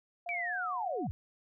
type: tone with pitch glide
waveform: sine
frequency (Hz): 698.5 to 728.6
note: F5 to F#5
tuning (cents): 0 to -27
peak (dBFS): -38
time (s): 0.26-1.07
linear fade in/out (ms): 5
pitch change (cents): +73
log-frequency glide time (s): 0.43-0.56
type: linear sweep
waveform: sine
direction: down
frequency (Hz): 2349 to 61.74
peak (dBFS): -33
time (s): 0.29-1.11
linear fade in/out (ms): 0
effects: none